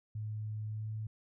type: tone with pitch glide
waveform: sine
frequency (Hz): 107.4 to 108.84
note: A2 to A2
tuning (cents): -41 to -18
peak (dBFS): -36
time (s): 0.15-1.07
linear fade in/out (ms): 5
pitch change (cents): +23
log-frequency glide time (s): 0.66-0.92
effects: none